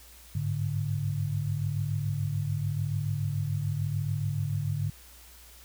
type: tone cluster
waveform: sine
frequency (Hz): 97.2 / 104.1 / 145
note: G2 / G#2 / D3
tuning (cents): -14 / +5 / -22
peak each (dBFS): -38 / -30 / -30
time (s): 0.35-4.9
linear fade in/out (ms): 5
effects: added 60 Hz sine -53 dBFS peak until 5.64 s + white hiss -53 dBFS RMS until 5.64 s